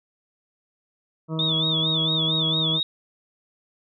harmonic tone, 159.7 Hz, D#3, 45 cents sharp, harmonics 1 / 2 / 3 / 4 / 6 / 7 / 8, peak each -26 / -32 / -36 / -38 / -42 / -43 / -44 dBFS, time 1.28-2.81 s, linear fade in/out 50 ms
sine tone with vibrato, 3546 Hz, A7, 13 cents sharp, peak -21 dBFS, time 1.39-2.83 s, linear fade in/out 2 ms, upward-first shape sine, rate 4.4 Hz, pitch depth 110 cents each way
effects none

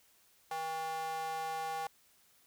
square tone with high-pass filter, 160 Hz, D#3, 49 cents sharp, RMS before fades -38 dBFS, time 0.51-1.87 s, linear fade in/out 2 ms, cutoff 760 Hz, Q 3.8, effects white hiss -67 dBFS RMS until 2.46 s

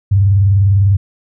sine tone with vibrato, 98 Hz, G2, in tune, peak -7 dBFS, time 0.11-0.97 s, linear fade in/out 10 ms, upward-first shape triangle, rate 20 Hz, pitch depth 170 cents each way, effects none

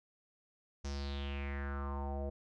square tone with low-pass filter sweep, 70 Hz, C#2, 18 cents sharp, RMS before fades -39 dBFS, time 0.84-2.3 s, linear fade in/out 10 ms, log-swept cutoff 6100 to 570 Hz, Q 4.9, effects none

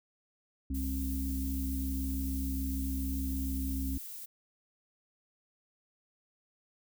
harmonic tone, 66.8 Hz, C2, 36 cents sharp, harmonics 1 / 3 / 4, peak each -33 / -44 / -36 dBFS, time 0.7-3.98 s, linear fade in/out 5 ms
violet noise, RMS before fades -44 dBFS, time 0.74-4.26 s, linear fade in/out 10 ms
effects none

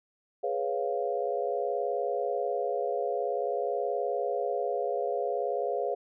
sine chord, C# dominant seventh, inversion second, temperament equal, 415.3 / 493.9 / 554.4 / 698.5 Hz, G#4 / B4 / C#5 / E#5, 0 / 0 / 0 / 0 cents, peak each -33 dBFS, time 0.43-5.95 s, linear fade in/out 10 ms, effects none

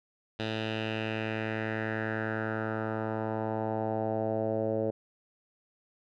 10% pulse tone with low-pass filter sweep, 110 Hz, A2, in tune, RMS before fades -32 dBFS, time 0.39-4.91 s, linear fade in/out 10 ms, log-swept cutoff 3500 to 530 Hz, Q 3.1, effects none

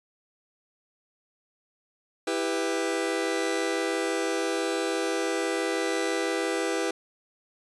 sawtooth chord, E minor, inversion none, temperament just, 329.6 / 395.6 / 494.4 Hz, E4 / G4 / B4, 0 / +16 / +2 cents, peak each -26 dBFS, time 2.27-6.91 s, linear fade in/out 5 ms, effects resampled to 24000 Hz

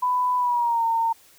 sine tone with pitch glide, 996 to 913.3 Hz, B5 to A#5, +14 to -36 cents, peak -19 dBFS, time 0.02-1.13 s, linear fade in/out 10 ms, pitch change -150 cents, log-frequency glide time 0.37-0.85 s, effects white hiss -54 dBFS RMS until 1.38 s

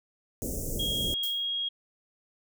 pink band-stop noise, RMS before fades -33 dBFS, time 0.42-1.14 s, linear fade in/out 0 ms, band 590 to 6200 Hz, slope 48 dB/octave
sine tone, 3277 Hz, G#7, 24 cents flat, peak -28 dBFS, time 0.79-1.69 s, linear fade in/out 10 ms
violet noise with exponential decay, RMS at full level -33 dBFS, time 1.23-1.51 s, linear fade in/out 5 ms, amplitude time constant 59 ms
effects none

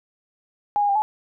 sine tone with pitch steps, 824 / 818 / 797 / 856 Hz, G#5 / G#5 / G5 / A5, -14 / -26 / +28 / -48 cents, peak -17 dBFS, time 0.76-1.02 s, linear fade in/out 0 ms, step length 65 ms, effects none

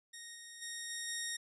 10% pulse tone with level steps, 1864.7 Hz, A#6, in tune, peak -38 / -40 / -32 / -30 / -28 dBFS, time 0.13-1.37 s, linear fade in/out 10 ms, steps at 0.34 / 0.61 / 0.89 / 1.07 s, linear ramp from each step 20 ms, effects resampled to 24000 Hz

